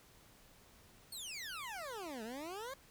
20% pulse exponential two-way sweep, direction down then up, 4469 to 211.3 to 560 Hz, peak -38 dBFS, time 1.12-2.74 s, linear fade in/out 5 ms, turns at 2.23 s, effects pink hiss -63 dBFS RMS until 2.9 s

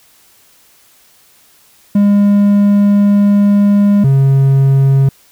triangle tone pair in turn, 203.1 / 136.13 Hz, G#3 / C#3, -38 / -31 cents, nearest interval perfect fifth, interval 693 cents, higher first, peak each -4 dBFS, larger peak neither, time 1.95-4.04 / 4.04-5.09 s, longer first, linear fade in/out 5 ms, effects white hiss -48 dBFS RMS until 5.31 s

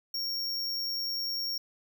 square tone, 5530 Hz, F8, 18 cents flat, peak -31 dBFS, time 0.14-1.58 s, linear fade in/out 5 ms, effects none

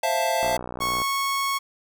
square chord, F major seventh, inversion second, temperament equal with one note detuned, 529 / 659.3 / 698.5 / 880 Hz, C5 / E5 / F5 / A5, +19 / 0 / 0 / 0 cents, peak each -30 / -26 / -28 / -27 dBFS, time 0.03-0.57 s, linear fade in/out 5 ms
click train, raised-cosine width 1 ms, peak -18 dBFS, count 37, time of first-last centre 0.43-1.018 s, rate 61.2 Hz
sawtooth tone, 1102 Hz, C#6, 11 cents flat, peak -19 dBFS, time 0.8-1.59 s, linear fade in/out 20 ms
effects none

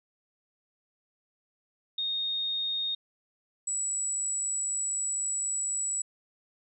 sine tone pair in turn, 3700 / 7849 Hz, A#7 / B8, -14 / -12 cents, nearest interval octave + minor second, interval 1302 cents, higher second, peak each -28 dBFS, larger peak neither, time 1.98-2.95 / 3.67-6.02 s, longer second, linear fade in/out 5 ms, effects none

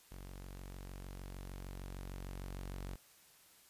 sawtooth tone with level ramp, 46.56 Hz, F#1, 12 cents sharp, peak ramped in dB -44 to -38 dBFS, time 0.11-2.96 s, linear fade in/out 10 ms, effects white hiss -64 dBFS RMS until 3.69 s + resampled to 32000 Hz

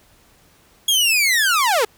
sawtooth linear sweep, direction down, 3338 to 400.7 Hz, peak -11 dBFS, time 0.88-1.85 s, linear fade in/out 5 ms, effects pink hiss -54 dBFS RMS until 1.97 s

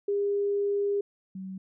sine tone pair in turn, 404.3 / 189.65 Hz, G#4 / F#3, -46 / +43 cents, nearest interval octave + minor second, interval 1311 cents, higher first, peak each -24 / -35 dBFS, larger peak first, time 0.08-1.01 / 1.35-1.58 s, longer first, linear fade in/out 5 ms, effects none

